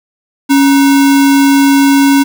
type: tone with sample-and-hold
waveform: sine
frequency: 277.2 Hz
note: C#4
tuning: in tune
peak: -4 dBFS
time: 0.49-2.24 s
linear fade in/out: 20 ms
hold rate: 1225 Hz
effects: none